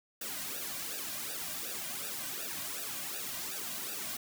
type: noise with flanger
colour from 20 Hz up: white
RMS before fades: -39 dBFS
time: 0.21-4.17 s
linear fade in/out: 5 ms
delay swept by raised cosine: 0.93 to 2.33 ms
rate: 2.7 Hz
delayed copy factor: -1
effects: none